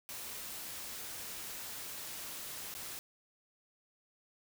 white noise with dropouts, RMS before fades -44 dBFS, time 0.09-2.99 s, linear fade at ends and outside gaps 0 ms, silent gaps 2.74-2.75 s, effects none

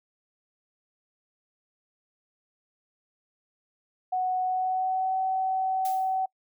sine tone with pitch glide, 740 to 757.7 Hz, F#5 to F#5, 0 to +41 cents, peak -24 dBFS, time 4.12-6.26 s, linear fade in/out 10 ms, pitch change +41 cents, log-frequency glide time 4.43-5.17 s
blue noise with exponential decay, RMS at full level -37 dBFS, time 5.85-6.2 s, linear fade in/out 2 ms, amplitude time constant 76 ms
effects noise-tail reverb RT60 0.1 s tail -26 dB re dry

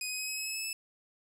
15% pulse tone with pitch steps, 2503 / 2519 / 2535 / 2551 / 2567 / 2584 / 2600 / 2617 Hz, D#7 / D#7 / D#7 / D#7 / E7 / E7 / E7 / E7, +10 / +21 / +32 / +43 / -47 / -35 / -24 / -13 cents, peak -27 dBFS, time 0.01-0.73 s, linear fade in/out 2 ms, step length 90 ms, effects none

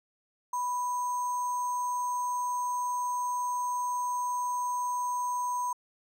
sine tone with sample-and-hold, 987.8 Hz, B5, in tune, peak -28 dBFS, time 0.53-5.73 s, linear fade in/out 5 ms, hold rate 7350 Hz, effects low-pass 12000 Hz 12 dB/octave

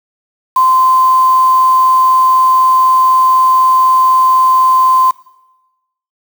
sine tone with quantisation, 1036 Hz, C6, 17 cents flat, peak -6 dBFS, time 0.56-5.11 s, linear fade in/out 5 ms, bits 4, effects noise-tail reverb RT60 1.0 s tail -20 dB re dry

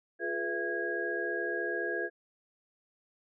sine tone cluster, 349.7 / 424 / 493.3 / 669 / 1644 Hz, F4 / G#4 / B4 / E5 / G#6, +2 / +36 / -2 / +25 / -18 cents, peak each -37 / -38 / -39 / -40 / -34 dBFS, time 0.19-2.1 s, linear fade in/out 50 ms, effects none

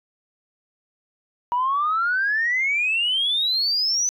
sine exponential sweep, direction up, 954 to 6100 Hz, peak -18 dBFS, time 1.52-4.09 s, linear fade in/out 0 ms, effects tanh soft clip ceiling -14 dBFS

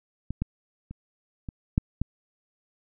clicks, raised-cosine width 5 ms, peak -18 / -14 / -26 / -22 / -8 / -13 dBFS, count 6, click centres 0.306 / 0.42 / 0.91 / 1.488 / 1.779 / 2.016 s, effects none

